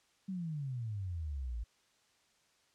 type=exponential sweep; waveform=sine; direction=down; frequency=196 to 53.6 Hz; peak=-36 dBFS; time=0.28-1.64 s; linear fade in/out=10 ms; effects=white hiss -71 dBFS RMS until 2.74 s + low-pass 7000 Hz 12 dB/octave